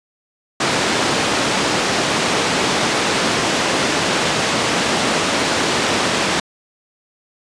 pink band-pass noise, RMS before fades -18 dBFS, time 0.6-6.4 s, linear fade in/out 5 ms, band 210 to 6300 Hz, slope 12 dB/octave, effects resampled to 22050 Hz

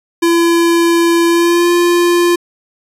square tone with pitch glide, 338.4 to 347.7 Hz, E4 to F4, +45 to -8 cents, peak -9 dBFS, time 0.22-2.36 s, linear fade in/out 10 ms, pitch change +47 cents, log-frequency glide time 1.28-1.71 s, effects resampled to 32000 Hz

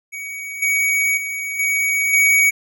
square tone with level steps, 2254 Hz, C#7, 28 cents sharp, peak -28 / -16 / -24 / -17 / -12 dBFS, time 0.12-2.51 s, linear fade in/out 20 ms, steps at 0.62 / 1.17 / 1.59 / 2.13 s, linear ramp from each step 5 ms, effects none

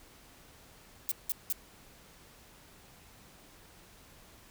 violet noise bursts, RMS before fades -31 dBFS, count 3, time 1.09-1.525 s, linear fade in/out 0 ms, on 25 ms, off 180 ms, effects pink hiss -57 dBFS RMS until 4.5 s

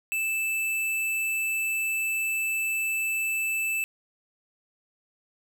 square tone, 2637 Hz, E7, in tune, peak -26 dBFS, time 0.12-3.84 s, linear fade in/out 0 ms, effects none

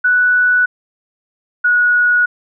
sine tone pair in turn, 1480 / 1458.8 Hz, F#6 / F#6, 0 / -25 cents, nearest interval unison, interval 25 cents, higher first, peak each -9 dBFS, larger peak neither, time 0.04-0.66 / 1.64-2.26 s, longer neither, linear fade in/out 10 ms, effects none

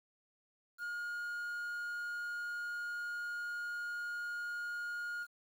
triangle tone with quantisation, 1426 Hz, F6, 36 cents sharp, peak -36 dBFS, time 0.78-5.27 s, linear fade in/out 50 ms, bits 10, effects none

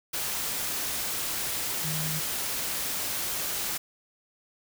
sine tone in noise, 155.56 Hz, D#3, in tune, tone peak -32 dBFS, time 1.84-2.2 s, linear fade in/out 10 ms, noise white, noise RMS -31 dBFS, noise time 0.13-3.78 s, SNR -4 dB, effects none

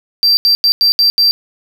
triangle tone bursts at uneven times, 4699 Hz, D8, in tune, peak -6 dBFS, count 6, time 0.23-0.37 / 0.45-0.55 / 0.64-0.72 / 0.81-0.92 / 0.99-1.1 / 1.18-1.31 s, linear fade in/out 0 ms, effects none

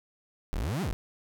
35% pulse exponential two-way sweep, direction up then down, 32.63 to 210.1 to 32.63 Hz, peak -27 dBFS, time 0.53-0.93 s, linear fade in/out 0 ms, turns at 0.82 s, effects none

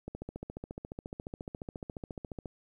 click train, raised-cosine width 2 ms, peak -26 dBFS, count 35, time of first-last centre 0.08-2.458 s, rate 14.3 Hz, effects 11-bit

